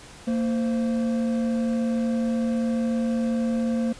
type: tone pair together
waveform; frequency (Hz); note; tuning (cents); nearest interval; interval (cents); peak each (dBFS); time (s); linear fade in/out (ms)
triangle; 229.6 / 520; A#3 / C5; -26 / -11; octave + major second; 1415; -20 / -29; 0.27-3.93; 10
effects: pink hiss -45 dBFS RMS until 3.99 s + resampled to 22050 Hz